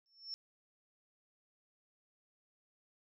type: tone with exponential growth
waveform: sine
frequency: 5400 Hz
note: E8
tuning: 41 cents sharp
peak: -37 dBFS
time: 0.06-0.34 s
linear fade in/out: 0 ms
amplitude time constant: 60 ms
effects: none